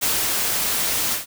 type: noise with ADSR envelope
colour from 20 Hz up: white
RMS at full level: -20 dBFS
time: 0.01-1.26 s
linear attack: 26 ms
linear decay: 160 ms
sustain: -2 dB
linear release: 140 ms
effects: none